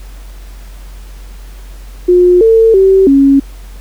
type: tone with pitch steps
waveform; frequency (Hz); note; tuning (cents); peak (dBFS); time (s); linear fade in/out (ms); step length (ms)
sine; 357.9 / 449.4 / 384 / 275.6; F4 / A4 / G4 / C#4; +42 / +37 / -36 / -10; -3; 2.08-3.4; 10; 330
effects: added 46 Hz sine -27 dBFS peak until 3.8 s + pink hiss -41 dBFS RMS until 3.8 s